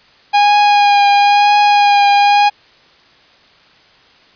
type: tone with vibrato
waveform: 45% pulse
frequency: 818 Hz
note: G#5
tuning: 26 cents flat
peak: -7 dBFS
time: 0.33-2.5 s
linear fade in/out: 20 ms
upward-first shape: triangle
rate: 1 Hz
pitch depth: 21 cents each way
effects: white hiss -47 dBFS RMS until 4.35 s + resampled to 11025 Hz